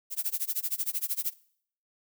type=noise with tremolo; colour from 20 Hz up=violet; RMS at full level=-28 dBFS; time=0.1-1.34 s; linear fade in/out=50 ms; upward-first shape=sine; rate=13 Hz; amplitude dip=100%; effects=noise-tail reverb RT60 0.6 s tail -21 dB re dry